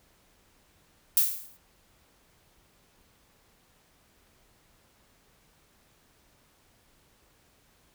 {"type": "noise with exponential decay", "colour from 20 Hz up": "violet", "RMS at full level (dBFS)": -19, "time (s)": [1.17, 1.57], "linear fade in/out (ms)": 1, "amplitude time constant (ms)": 86, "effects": ["pink hiss -64 dBFS RMS until 7.94 s"]}